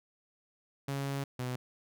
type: tone pair in turn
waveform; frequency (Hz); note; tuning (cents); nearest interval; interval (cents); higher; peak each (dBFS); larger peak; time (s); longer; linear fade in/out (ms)
sawtooth; 138.59 / 125.8; C#3 / B2; 0 / +32; major second; 168; first; -29 / -30; first; 0.88-1.24 / 1.39-1.56; first; 5
effects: none